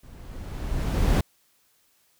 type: noise with level ramp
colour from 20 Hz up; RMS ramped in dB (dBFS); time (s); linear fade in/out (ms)
brown; -46 to -17; 0.03-1.21; 5
effects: white hiss -65 dBFS RMS until 2.19 s